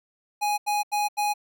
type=tone bursts; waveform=square; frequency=830.6 Hz; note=G#5; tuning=in tune; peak=-23 dBFS; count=4; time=0.41-1.339 s; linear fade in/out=20 ms; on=170 ms; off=83 ms; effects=none